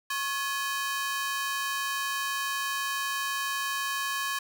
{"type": "ring-modulated tone", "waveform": "sawtooth", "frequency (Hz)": 1396, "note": "F6", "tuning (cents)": -1, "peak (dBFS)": -22, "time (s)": [0.1, 4.39], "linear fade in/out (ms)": 5, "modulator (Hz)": 302, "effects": []}